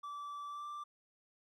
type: tone with pitch glide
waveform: triangle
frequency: 1160 to 1176.9 Hz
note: D6 to D6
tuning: -22 to +3 cents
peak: -40 dBFS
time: 0.03-0.84 s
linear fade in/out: 10 ms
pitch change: +25 cents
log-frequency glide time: 0.48-0.66 s
effects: none